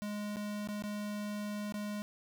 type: tone with dropouts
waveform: square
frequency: 207.8 Hz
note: G#3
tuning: 1 cent sharp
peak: -37 dBFS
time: 0.02-2.02 s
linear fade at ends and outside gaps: 0 ms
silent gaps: 0.36-0.368 / 0.674-0.687 / 0.823-0.838 / 1.723-1.741 s
effects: none